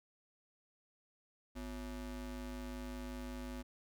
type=ring-modulated tone; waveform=square; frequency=151.4 Hz; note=D#3; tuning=47 cents flat; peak=-40 dBFS; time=1.55-3.63 s; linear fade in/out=20 ms; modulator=98.7 Hz; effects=none